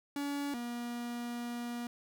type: tone pair in turn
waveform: 45% pulse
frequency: 284.6 / 239.3 Hz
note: C#4 / A#3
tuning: +46 / +46 cents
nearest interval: minor third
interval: 300 cents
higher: first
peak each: -34 / -37 dBFS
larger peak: first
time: 0.16-0.54 / 0.54-1.87 s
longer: second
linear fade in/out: 2 ms
effects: none